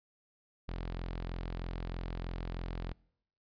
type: tone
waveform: sawtooth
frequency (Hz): 43.16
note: F1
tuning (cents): -20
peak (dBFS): -33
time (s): 0.68-2.93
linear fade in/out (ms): 10
effects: noise-tail reverb RT60 0.8 s tail -26 dB re dry + resampled to 11025 Hz